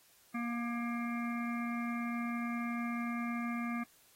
harmonic tone with a mistuned harmonic, 236.1 Hz, A#3, 22 cents sharp, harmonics 1 / 3 / 5 / 7 / 9 / 10, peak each -35 / -47 / -43 / -49 / -45 / -50 dBFS, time 0.34-3.84 s, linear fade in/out 10 ms, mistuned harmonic 5, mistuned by +20 cents, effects white hiss -65 dBFS RMS until 4.15 s + AAC 48 kbps

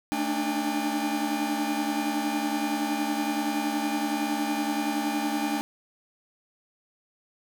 45% pulse tone cluster, 220.9 / 292.7 / 303.4 / 808 Hz, A3 / D4 / D#4 / G#5, +7 / -6 / -44 / -48 cents, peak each -33 / -29 / -33 / -32 dBFS, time 0.12-5.61 s, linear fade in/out 0 ms, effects none

